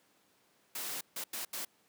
white noise bursts at uneven times, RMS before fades -39 dBFS, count 4, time 0.75-1.01 / 1.16-1.24 / 1.33-1.45 / 1.53-1.65 s, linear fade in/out 5 ms, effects pink hiss -69 dBFS RMS until 1.88 s + high-pass 200 Hz 12 dB/octave

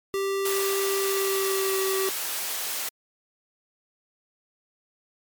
square tone with pitch glide, 392 to 384.6 Hz, G4 to G4, 0 to -33 cents, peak -25 dBFS, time 0.14-2.09 s, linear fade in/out 0 ms, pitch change -33 cents, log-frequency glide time 0.96-1.85 s
white high-pass noise, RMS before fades -30 dBFS, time 0.45-2.89 s, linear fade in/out 5 ms, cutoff 420 Hz, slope 12 dB/octave
effects MP3 96 kbps

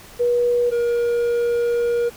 sine / triangle tone pair in turn, 483.1 / 474.8 Hz, B4 / A#4, -38 / +32 cents, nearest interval unison, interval 30 cents, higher first, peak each -15 dBFS, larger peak neither, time 0.19-0.71 / 0.71-2.1 s, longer second, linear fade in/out 20 ms, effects pink hiss -43 dBFS RMS until 2.16 s

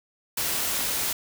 white noise, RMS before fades -27 dBFS, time 0.37-1.13 s, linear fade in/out 5 ms, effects none

